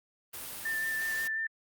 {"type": "noise", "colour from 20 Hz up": "white", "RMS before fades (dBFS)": -41, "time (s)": [0.33, 1.28], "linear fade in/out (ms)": 10}
{"type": "tone with vibrato", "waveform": "sine", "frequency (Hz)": 1781, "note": "A6", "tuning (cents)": 21, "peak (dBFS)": -30, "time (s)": [0.65, 1.47], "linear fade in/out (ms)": 5, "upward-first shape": "sine", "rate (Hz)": 5.6, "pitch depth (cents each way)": 16}
{"effects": ["Opus 32 kbps"]}